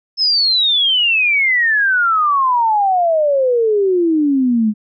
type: exponential sweep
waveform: sine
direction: down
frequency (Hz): 5274 to 207.1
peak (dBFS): -11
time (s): 0.17-4.74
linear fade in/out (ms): 50
effects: none